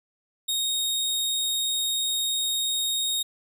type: tone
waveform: sawtooth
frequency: 3729 Hz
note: A#7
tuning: in tune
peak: -21 dBFS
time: 0.48-3.23 s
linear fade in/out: 10 ms
effects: none